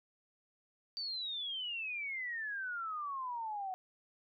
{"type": "exponential sweep", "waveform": "sine", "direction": "down", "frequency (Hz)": [4640, 736], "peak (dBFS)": -37, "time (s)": [0.97, 3.74], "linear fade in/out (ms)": 0, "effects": []}